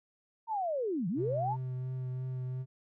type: linear two-way sweep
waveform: sine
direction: down then up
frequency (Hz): 932.3 to 156 to 932.3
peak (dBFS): -30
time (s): 0.47-1.57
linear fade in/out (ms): 50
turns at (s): 1.08
type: tone with vibrato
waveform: triangle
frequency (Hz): 128.3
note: C3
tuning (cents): -34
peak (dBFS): -32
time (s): 1.15-2.66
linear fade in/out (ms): 50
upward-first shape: triangle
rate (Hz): 2.9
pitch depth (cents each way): 18
effects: none